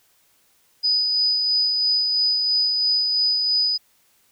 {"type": "tone with tremolo", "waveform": "sine", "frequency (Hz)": 4978, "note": "D#8", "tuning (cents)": 0, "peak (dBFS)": -16, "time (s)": [0.83, 3.78], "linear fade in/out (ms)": 20, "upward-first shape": "sine", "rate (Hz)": 3, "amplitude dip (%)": 30, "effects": ["white hiss -61 dBFS RMS until 4.31 s"]}